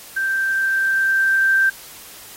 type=tone with level ramp; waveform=sine; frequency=1568 Hz; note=G6; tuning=in tune; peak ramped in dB=-18 to -12 dBFS; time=0.16-1.7 s; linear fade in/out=10 ms; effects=white hiss -40 dBFS RMS until 2.36 s + AAC 48 kbps